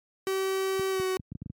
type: tone with pitch glide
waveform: 45% pulse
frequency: 383.3 to 374.8 Hz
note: G4 to F#4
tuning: -39 to +22 cents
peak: -26 dBFS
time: 0.27-1.17 s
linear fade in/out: 0 ms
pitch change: -39 cents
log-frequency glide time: 0.9-1.03 s
type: clicks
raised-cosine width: 5 ms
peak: -23 dBFS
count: 8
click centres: 0.795 / 0.998 / 1.197 / 1.32 / 1.353 / 1.42 / 1.461 / 1.5 s
effects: high-pass 100 Hz 12 dB/octave + MP3 96 kbps